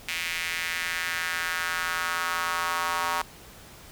square tone with high-pass filter sweep, 85.2 Hz, F2, 42 cents flat, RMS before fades -29 dBFS, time 0.08-3.22 s, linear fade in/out 5 ms, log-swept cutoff 2300 to 1000 Hz, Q 2.6, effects pink hiss -48 dBFS RMS until 3.91 s

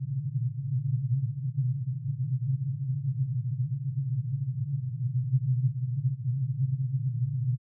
pink band-pass noise, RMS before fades -29 dBFS, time 0-7.58 s, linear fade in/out 50 ms, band 120 to 140 Hz, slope 96 dB/octave, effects none

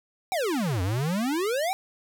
square exponential two-way sweep, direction down then up, 799 to 86.7 to 799 Hz, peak -25 dBFS, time 0.32-1.73 s, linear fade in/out 0 ms, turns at 0.82 s, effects none

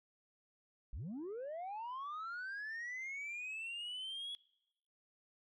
sine linear sweep, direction up, 39.33 to 3380 Hz, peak -39 dBFS, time 0.93-4.35 s, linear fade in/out 0 ms, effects noise-tail reverb RT60 0.9 s tail -25 dB re dry + tanh soft clip ceiling -40 dBFS

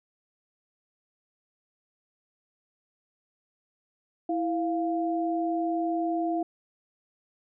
sine tone pair together, 329.4 / 698 Hz, E4 / F5, -1 / -1 cents, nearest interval octave + minor second, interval 1300 cents, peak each -27 / -29 dBFS, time 4.29-6.43 s, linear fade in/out 5 ms, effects none

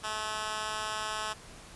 10% pulse tone with high-pass filter, 215.6 Hz, A3, 35 cents flat, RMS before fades -35 dBFS, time 0.03-1.34 s, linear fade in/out 20 ms, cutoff 1100 Hz, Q 0.82, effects pink hiss -50 dBFS RMS until 1.75 s + resampled to 24000 Hz

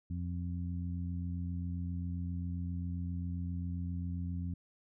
harmonic tone, 87.5 Hz, F2, 4 cents sharp, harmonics 1 / 2 / 3, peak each -36 / -40 / -46 dBFS, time 0.1-4.54 s, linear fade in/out 5 ms, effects none

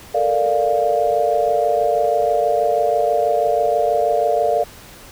sine chord, Bb major seventh, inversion third, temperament equal with one note detuned, 440 / 466.2 / 592.4 / 698.5 Hz, A4 / Bb4 / D5 / F5, 0 / 0 / +15 / 0 cents, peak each -23 / -22 / -19 / -18 dBFS, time 0.14-4.64 s, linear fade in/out 10 ms, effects pink hiss -41 dBFS RMS until 5.11 s

